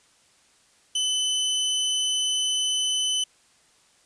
sawtooth tone, 3023 Hz, F#7, 36 cents sharp, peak -19 dBFS, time 0.95-3.24 s, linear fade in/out 5 ms, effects white hiss -60 dBFS RMS until 4.05 s + resampled to 22050 Hz

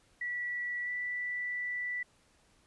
sine tone with pitch glide, 1949 to 1969.4 Hz, B6 to B6, -23 to -5 cents, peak -33 dBFS, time 0.21-2.03 s, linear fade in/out 5 ms, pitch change +18 cents, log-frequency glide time 0.84-0.89 s, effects pink hiss -67 dBFS RMS until 2.66 s + resampled to 24000 Hz

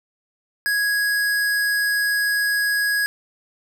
square tone, 1661.2 Hz, G#6, in tune, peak -19 dBFS, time 0.66-3.06 s, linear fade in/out 0 ms, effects none

